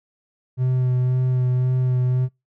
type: tone with vibrato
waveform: triangle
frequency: 127 Hz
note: B2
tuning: 49 cents sharp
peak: -15 dBFS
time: 0.57-2.29 s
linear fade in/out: 50 ms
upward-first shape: sine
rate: 1.9 Hz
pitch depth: 16 cents each way
effects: noise-tail reverb RT60 0.2 s tail -23 dB re dry